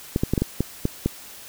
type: clicks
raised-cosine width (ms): 3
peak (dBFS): -7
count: 8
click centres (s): 0.161 / 0.235 / 0.336 / 0.378 / 0.42 / 0.606 / 0.854 / 1.06
effects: white hiss -42 dBFS RMS until 1.48 s